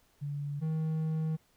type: tone pair in turn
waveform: sine / triangle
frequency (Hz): 143.9 / 158.21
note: D3 / D#3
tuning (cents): -35 / +29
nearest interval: major second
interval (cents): 164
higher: second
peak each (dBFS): -33 / -27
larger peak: second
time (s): 0.21-0.61 / 0.61-1.37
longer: second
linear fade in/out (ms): 20
effects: pink hiss -68 dBFS RMS until 1.56 s